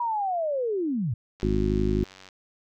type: linear sweep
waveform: sine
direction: down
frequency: 974 to 100.4 Hz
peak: -24 dBFS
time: 0-1.14 s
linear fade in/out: 5 ms
type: click train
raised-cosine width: 0.2 ms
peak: -29 dBFS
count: 85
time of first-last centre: 1.4-2.288 s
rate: 94.6 Hz
type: harmonic tone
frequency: 51.8 Hz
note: G#1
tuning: 4 cents flat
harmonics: 1 / 2 / 3 / 4 / 5 / 6 / 7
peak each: -27 / -30 / -32 / -28 / -31 / -33 / -27 dBFS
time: 1.43-2.04 s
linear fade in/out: 0 ms
effects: none